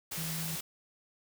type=tone in noise; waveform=sine; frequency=161.8 Hz; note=E3; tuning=32 cents flat; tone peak=-37 dBFS; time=0.17-0.56 s; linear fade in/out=10 ms; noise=white; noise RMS=-38 dBFS; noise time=0.11-0.61 s; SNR=-2 dB; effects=none